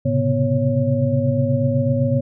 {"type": "tone cluster", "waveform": "sine", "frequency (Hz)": [109.1, 128.4, 136.5, 245, 552], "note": ["A2", "C3", "C#3", "B3", "C#5"], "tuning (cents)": [-14, -32, -26, -14, -7], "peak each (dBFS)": -22, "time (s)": [0.05, 2.21], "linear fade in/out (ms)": 10, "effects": []}